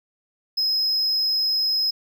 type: tone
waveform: triangle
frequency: 5110 Hz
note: D#8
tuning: 45 cents sharp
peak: -18 dBFS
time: 0.57-1.91 s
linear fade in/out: 10 ms
effects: 10-bit